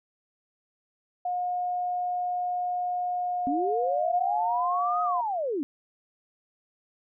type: tone with pitch glide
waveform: sine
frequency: 718 to 712.6 Hz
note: F5 to F5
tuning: +48 to +35 cents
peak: -26 dBFS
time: 1.25-5.21 s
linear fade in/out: 5 ms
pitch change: -13 cents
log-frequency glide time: 3.16-4.16 s
type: linear two-way sweep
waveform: sine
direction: up then down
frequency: 261.6 to 1272 to 261.6 Hz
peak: -26 dBFS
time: 3.47-5.63 s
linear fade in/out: 0 ms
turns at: 5.02 s
effects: none